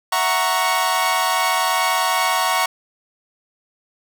sawtooth chord, F# dominant seventh, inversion third, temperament equal, 659.3 / 740 / 932.3 / 1108.7 Hz, E5 / F#5 / A#5 / C#6, 0 / 0 / 0 / 0 cents, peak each -23 / -19 / -18 / -17 dBFS, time 0.12-2.66 s, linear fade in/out 5 ms, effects none

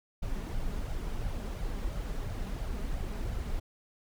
brown noise with flanger, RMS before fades -34 dBFS, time 0.22-3.6 s, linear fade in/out 10 ms, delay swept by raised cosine 1.3 to 5 ms, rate 2.9 Hz, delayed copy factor +0.5, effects none

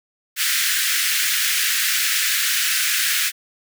pink high-pass noise, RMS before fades -20 dBFS, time 0.36-3.32 s, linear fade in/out 50 ms, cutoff 1500 Hz, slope 48 dB/octave, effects none

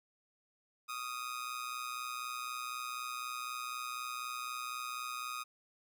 sawtooth tone with amplitude modulation, 1244.5 Hz, D#6, in tune, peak -32 dBFS, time 0.88-5.44 s, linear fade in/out 20 ms, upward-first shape sine, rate 124 Hz, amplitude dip 70%, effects none

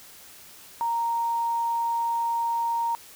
sine tone, 930 Hz, A#5, 4 cents flat, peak -23 dBFS, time 0.81-2.95 s, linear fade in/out 0 ms, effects white hiss -48 dBFS RMS until 3.15 s

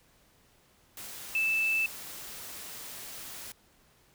sine tone in noise, 2637 Hz, E7, in tune, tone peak -25 dBFS, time 1.35-1.86 s, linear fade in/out 2 ms, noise white, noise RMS -43 dBFS, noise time 0.97-3.52 s, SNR +15 dB, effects pink hiss -64 dBFS RMS until 4.14 s

